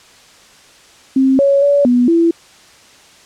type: tone with pitch steps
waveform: sine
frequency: 265.6 / 557 / 570 / 245.1 / 334.8 Hz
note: C4 / C#5 / C#5 / B3 / E4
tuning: +26 / +8 / +48 / -13 / +27 cents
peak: -8 dBFS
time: 1.16-2.31 s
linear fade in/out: 5 ms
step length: 230 ms
effects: white hiss -44 dBFS RMS until 3.25 s + low-pass 7000 Hz 12 dB/octave